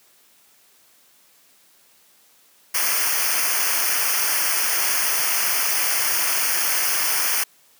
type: noise with comb filter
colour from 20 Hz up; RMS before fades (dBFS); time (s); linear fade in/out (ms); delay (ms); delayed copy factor
white; -21; 2.74-7.44; 10; 0.26; -0.95
effects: white hiss -56 dBFS RMS until 7.79 s + high-pass 150 Hz 12 dB/octave